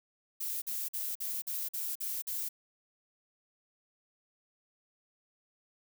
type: noise bursts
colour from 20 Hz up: violet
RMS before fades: -36 dBFS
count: 8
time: 0.4-2.489 s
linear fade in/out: 10 ms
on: 220 ms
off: 47 ms
effects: none